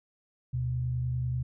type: tone pair together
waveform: sine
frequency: 73.91 / 124.3 Hz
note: D2 / B2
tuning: +12 / +12 cents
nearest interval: major sixth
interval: 900 cents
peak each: -36 / -28 dBFS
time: 0.53-1.43 s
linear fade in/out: 10 ms
effects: none